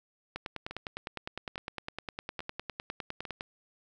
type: two click trains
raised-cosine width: 0.3 ms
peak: -24 / -20 dBFS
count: 4 / 31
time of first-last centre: 0.71-3.252 / 0.36-3.409 s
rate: 1.18 / 9.84 Hz
effects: none